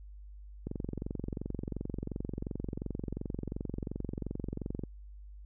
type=click train; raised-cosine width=3 ms; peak=-23 dBFS; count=96; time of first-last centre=0.67-4.837 s; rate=22.8 Hz; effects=added 50 Hz sine -46 dBFS peak until 5.45 s

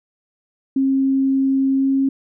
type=tone with pitch glide; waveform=sine; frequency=268.9 to 270.5 Hz; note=C4 to C#4; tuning=+47 to -42 cents; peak=-14 dBFS; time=0.76-2.09 s; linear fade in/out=5 ms; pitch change=+11 cents; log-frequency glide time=1.73-1.91 s; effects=none

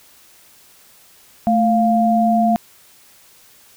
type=tone pair together; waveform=sine; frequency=220.5 / 698.5 Hz; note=A3 / F5; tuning=+4 / 0 cents; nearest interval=octave + minor sixth; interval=1996 cents; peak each=-15 dBFS; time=1.47-2.56 s; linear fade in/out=0 ms; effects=white hiss -49 dBFS RMS until 3.76 s

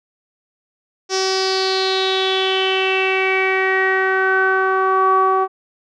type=tone with low-pass filter sweep; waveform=sawtooth; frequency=380 Hz; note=F#4; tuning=46 cents sharp; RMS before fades=-17 dBFS; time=1.09-5.48 s; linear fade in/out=50 ms; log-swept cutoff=5600 to 1000 Hz; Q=6.6; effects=none

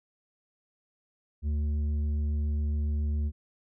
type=tone with tanh clipping; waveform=triangle; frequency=74.4 Hz; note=D2; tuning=23 cents sharp; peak=-27 dBFS; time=1.42-3.32 s; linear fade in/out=50 ms; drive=11 dB; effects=none

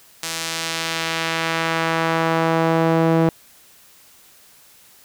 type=tone with band-pass filter sweep; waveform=sawtooth; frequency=163.7 Hz; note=E3; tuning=12 cents flat; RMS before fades=-20 dBFS; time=0.23-3.29 s; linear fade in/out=2 ms; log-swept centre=6800 to 420 Hz; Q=0.74; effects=white hiss -50 dBFS RMS until 5.04 s

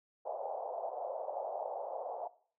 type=band-pass noise; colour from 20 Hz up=pink; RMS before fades=-40 dBFS; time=0.25-2.28 s; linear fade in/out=10 ms; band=530 to 830 Hz; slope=48 dB/octave; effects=noise-tail reverb RT60 0.5 s tail -19 dB re dry

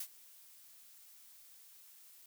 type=noise with ADSR envelope; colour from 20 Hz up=blue; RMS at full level=-40 dBFS; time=0-2.26 s; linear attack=4 ms; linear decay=66 ms; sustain=-19 dB; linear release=3 ms; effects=none

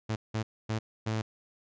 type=tone bursts at uneven times; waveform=sawtooth; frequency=110 Hz; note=A2; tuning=in tune; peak=-25 dBFS; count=4; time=0.09-0.16 / 0.34-0.43 / 0.69-0.79 / 1.06-1.22 s; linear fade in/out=10 ms; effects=resampled to 16000 Hz

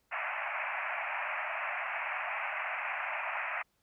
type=band-pass noise; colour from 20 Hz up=white; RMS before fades=-36 dBFS; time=0.11-3.63 s; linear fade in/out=20 ms; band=600 to 2600 Hz; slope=96 dB/octave; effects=pink hiss -75 dBFS RMS until 3.82 s

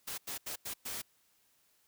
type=noise bursts at uneven times; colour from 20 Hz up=white; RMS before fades=-40 dBFS; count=5; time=0.07-0.18 / 0.27-0.38 / 0.46-0.56 / 0.65-0.74 / 0.85-1.02 s; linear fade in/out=10 ms; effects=white hiss -71 dBFS RMS until 1.87 s

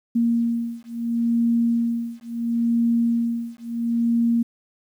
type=beating tone pair; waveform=sine; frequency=233.1 / 233.83 Hz; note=A#3 / A#3; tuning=0 / +6 cents; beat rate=0.73 Hz; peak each=-22 dBFS; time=0.15-4.43 s; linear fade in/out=10 ms; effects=9-bit

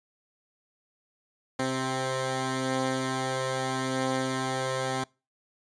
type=tone pair together; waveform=10% pulse; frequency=130.81 / 262.4 Hz; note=C3 / C4; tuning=0 / +5 cents; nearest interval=octave; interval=1205 cents; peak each=-22 / -22 dBFS; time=1.59-5.04 s; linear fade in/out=5 ms; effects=noise-tail reverb RT60 0.3 s tail -25 dB re dry + resampled to 22050 Hz

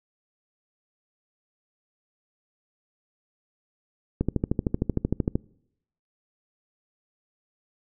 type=click train; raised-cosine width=3 ms; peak=-10 dBFS; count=16; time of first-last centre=4.21-5.355 s; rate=13.1 Hz; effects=noise-tail reverb RT60 0.8 s tail -25 dB re dry

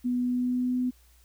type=tone with pitch glide; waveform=sine; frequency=246.9 to 250.9 Hz; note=B3 to B3; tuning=0 to +28 cents; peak=-24 dBFS; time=0.04-0.91 s; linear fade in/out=20 ms; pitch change=+28 cents; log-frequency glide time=0.2-0.78 s; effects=added 60 Hz sine -57 dBFS peak until 1.24 s + white hiss -63 dBFS RMS until 1.24 s

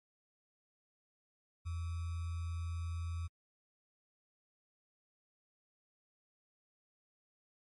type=tone with sample-and-hold; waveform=sine; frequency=84.3 Hz; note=E2; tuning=39 cents sharp; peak=-36 dBFS; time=1.65-3.28 s; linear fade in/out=20 ms; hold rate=1225 Hz; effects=MP3 48 kbps

